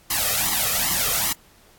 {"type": "noise with flanger", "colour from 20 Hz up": "white", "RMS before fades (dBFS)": -22, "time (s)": [0.1, 1.33], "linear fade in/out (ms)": 5, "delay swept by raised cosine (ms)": [0.97, 1.61], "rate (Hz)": 2.5, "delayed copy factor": 0.85, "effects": ["pink hiss -54 dBFS RMS until 1.78 s", "AAC 64 kbps"]}